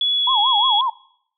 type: tone with pitch glide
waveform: sine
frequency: 3391 to 3342 Hz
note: G#7 to G#7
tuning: +35 to +10 cents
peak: -16 dBFS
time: 0.01-0.81 s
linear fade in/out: 2 ms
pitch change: -25 cents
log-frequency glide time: 0.16-0.4 s
type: tone with vibrato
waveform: sine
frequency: 932.3 Hz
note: A#5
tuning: in tune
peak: -17 dBFS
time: 0.27-0.9 s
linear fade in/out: 5 ms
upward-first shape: sine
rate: 5.7 Hz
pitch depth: 240 cents each way
effects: noise-tail reverb RT60 0.7 s tail -23 dB re dry